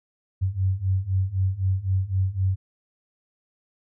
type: beating tone pair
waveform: sine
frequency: 92.8 / 96.7 Hz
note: F#2 / G2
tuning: +6 / -23 cents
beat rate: 3.9 Hz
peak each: -25 / -23 dBFS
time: 0.41-2.56 s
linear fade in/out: 20 ms
effects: none